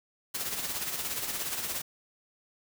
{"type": "noise with tremolo", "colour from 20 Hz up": "white", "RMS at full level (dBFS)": -32, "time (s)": [0.34, 1.82], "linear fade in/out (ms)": 10, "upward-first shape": "sine", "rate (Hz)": 17, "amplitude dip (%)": 50, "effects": []}